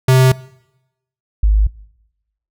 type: tone pair in turn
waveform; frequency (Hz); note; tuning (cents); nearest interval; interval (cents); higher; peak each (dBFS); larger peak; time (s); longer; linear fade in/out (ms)
square / sine; 130 / 51.81; C3 / G#1; -11 / -3; octave + major third; 1592; first; -8; neither; 0.08-0.32 / 1.43-1.67; neither; 5
effects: noise-tail reverb RT60 0.9 s tail -22 dB re dry